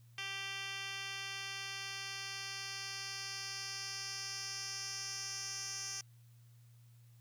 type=tone with band-pass filter sweep; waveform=10% pulse; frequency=392 Hz; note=G4; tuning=in tune; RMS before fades=-43 dBFS; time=0.18-6.01 s; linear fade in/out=2 ms; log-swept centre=3400 to 5900 Hz; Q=3; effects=added 118 Hz sine -58 dBFS peak until 7.2 s + white hiss -73 dBFS RMS until 7.2 s